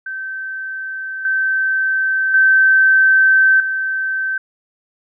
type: tone with level steps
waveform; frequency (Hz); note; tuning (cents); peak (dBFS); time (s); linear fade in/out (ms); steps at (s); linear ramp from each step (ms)
sine; 1547; G6; -23; -23 / -14 / -8 / -17; 0.06-4.38; 5; 1.25 / 2.34 / 3.6; 2
effects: none